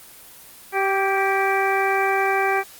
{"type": "harmonic tone with a mistuned harmonic", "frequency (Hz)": 388.9, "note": "G4", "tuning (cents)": -14, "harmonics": [1, 2, 3, 4, 5, 6], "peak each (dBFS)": [-23, -22, -27, -26, -29, -26], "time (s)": [0.72, 2.64], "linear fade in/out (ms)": 50, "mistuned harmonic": 4, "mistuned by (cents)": 29, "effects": ["white hiss -44 dBFS RMS until 2.79 s", "Opus 24 kbps"]}